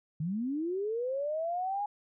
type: linear sweep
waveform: sine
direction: up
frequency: 146.3 to 834 Hz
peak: -30 dBFS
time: 0.2-1.86 s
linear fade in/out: 5 ms
effects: none